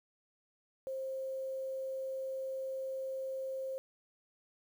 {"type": "tone with quantisation", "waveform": "sine", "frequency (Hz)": 530, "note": "C5", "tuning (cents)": 22, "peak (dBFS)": -36, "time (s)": [0.87, 3.78], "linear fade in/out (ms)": 0, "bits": 10, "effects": []}